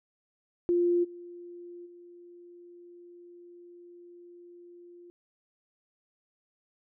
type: tone with level steps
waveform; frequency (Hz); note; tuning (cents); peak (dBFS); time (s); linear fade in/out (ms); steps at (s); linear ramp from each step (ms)
sine; 349.2; F4; 0; -22 / -42 / -48; 0.69-5.1; 0; 1.03 / 1.85; 20
effects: none